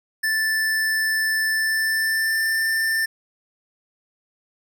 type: tone with pitch glide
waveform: square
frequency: 1760 to 1786.6 Hz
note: A6 to A6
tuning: 0 to +26 cents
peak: -20 dBFS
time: 0.23-3.06 s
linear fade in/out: 10 ms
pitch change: +26 cents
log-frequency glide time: 1.5-2.64 s
effects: none